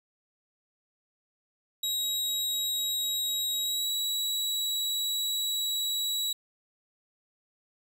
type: tone with pitch glide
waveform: sawtooth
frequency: 3824 to 3893 Hz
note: A#7 to B7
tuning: +43 to -26 cents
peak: -25 dBFS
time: 1.83-6.33 s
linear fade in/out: 5 ms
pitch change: +31 cents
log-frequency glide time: 3.61-3.88 s
effects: none